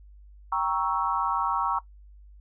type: chord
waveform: sine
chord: G diminished seventh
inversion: none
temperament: equal with one note detuned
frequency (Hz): 784 / 941.5 / 1108.7 / 1318.5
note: G5 / Bb5 / Db6 / Fb6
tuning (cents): 0 / +17 / 0 / 0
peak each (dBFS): -32 / -27 / -28 / -30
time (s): 0.52-1.79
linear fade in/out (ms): 5
effects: noise-tail reverb RT60 0.1 s tail -17 dB re dry + added 50 Hz sine -47 dBFS peak until 2.4 s